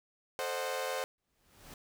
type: chord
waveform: sawtooth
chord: A diminished seventh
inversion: none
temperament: equal with one note detuned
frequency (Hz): 440 / 523.3 / 612.6 / 740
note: A4 / C5 / Eb5 / Gb5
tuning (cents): 0 / 0 / -27 / 0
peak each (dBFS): -38 / -32 / -38 / -37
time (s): 0.39-1.04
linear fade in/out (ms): 0
type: noise with exponential growth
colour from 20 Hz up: pink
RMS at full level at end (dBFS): -48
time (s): 1.18-1.74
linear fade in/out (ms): 2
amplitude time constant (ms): 120
effects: none